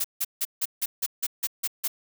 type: noise bursts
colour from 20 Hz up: blue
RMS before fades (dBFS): -26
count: 10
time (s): 0-1.88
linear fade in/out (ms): 10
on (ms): 44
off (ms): 160
effects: none